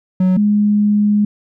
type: tone pair in turn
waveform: triangle / sine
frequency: 185 / 207.7 Hz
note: F#3 / G#3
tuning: 0 / 0 cents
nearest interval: major second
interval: 200 cents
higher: second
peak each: -8 / -10 dBFS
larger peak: first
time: 0.2-0.37 / 0.37-1.25 s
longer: second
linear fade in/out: 5 ms
effects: none